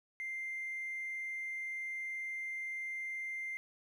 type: tone with hard clipping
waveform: sine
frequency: 2093 Hz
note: C7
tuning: in tune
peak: -38 dBFS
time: 0.2-3.57 s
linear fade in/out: 0 ms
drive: 1 dB
effects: none